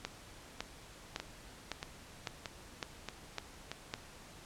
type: two click trains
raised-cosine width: 0.2 ms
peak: -19 / -22 dBFS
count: 8 / 5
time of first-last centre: 0.05-3.939 / 1.2-3.716 s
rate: 1.8 / 1.59 Hz
effects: pink hiss -54 dBFS RMS until 4.45 s + low-pass 10000 Hz 12 dB/octave